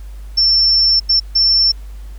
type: tone bursts at uneven times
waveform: sine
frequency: 5390 Hz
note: E8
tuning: 38 cents sharp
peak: -9 dBFS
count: 3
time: 0.37-1 / 1.09-1.2 / 1.35-1.72 s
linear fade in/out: 10 ms
effects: added 50 Hz sine -28 dBFS peak until 2.18 s + pink hiss -49 dBFS RMS until 2.18 s